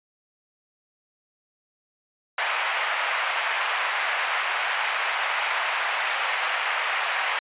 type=band-pass noise; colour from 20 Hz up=white; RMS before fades=-26 dBFS; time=2.38-7.39 s; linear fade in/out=2 ms; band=690 to 2600 Hz; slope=24 dB/octave; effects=resampled to 8000 Hz